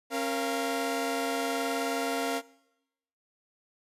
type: tone cluster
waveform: sawtooth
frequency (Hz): 272.1 / 466.3 / 690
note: C#4 / A#4 / F5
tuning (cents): -32 / +1 / -21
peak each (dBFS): -29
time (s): 0.1-2.42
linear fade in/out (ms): 50
effects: noise-tail reverb RT60 0.9 s tail -22 dB re dry + resampled to 32000 Hz